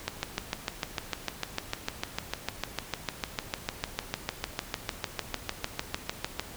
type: click train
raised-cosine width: 0.2 ms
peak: -11 dBFS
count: 43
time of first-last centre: 0.08-6.396 s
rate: 6.65 Hz
effects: pink hiss -45 dBFS RMS until 6.56 s